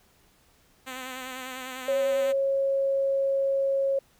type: tone with vibrato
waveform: 5% pulse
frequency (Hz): 257.5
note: C4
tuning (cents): -28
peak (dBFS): -24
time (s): 0.86-2.33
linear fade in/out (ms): 20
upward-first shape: triangle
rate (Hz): 10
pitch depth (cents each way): 45
type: tone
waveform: sine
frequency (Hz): 546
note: C#5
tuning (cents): -26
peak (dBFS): -22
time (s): 1.88-3.99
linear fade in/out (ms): 5
effects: pink hiss -62 dBFS RMS until 4.19 s